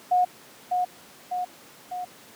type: tone with echo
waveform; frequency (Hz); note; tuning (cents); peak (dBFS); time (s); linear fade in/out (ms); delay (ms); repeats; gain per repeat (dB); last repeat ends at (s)
sine; 724; F#5; -38; -17; 0.11-0.25; 10; 600; 3; -4; 2.05
effects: pink hiss -49 dBFS RMS until 2.35 s + high-pass 200 Hz 12 dB/octave